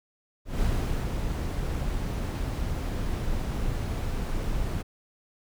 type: noise with ADSR envelope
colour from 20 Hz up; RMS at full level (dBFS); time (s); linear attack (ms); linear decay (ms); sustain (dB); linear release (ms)
brown; -25; 0.45-4.83; 170; 460; -4; 20
effects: none